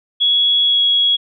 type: tone with pitch glide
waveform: sine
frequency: 3353 to 3330 Hz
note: G#7 to G#7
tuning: +16 to +4 cents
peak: -11 dBFS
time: 0.2-1.17 s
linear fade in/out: 20 ms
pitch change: -12 cents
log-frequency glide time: 0.64-0.81 s
effects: none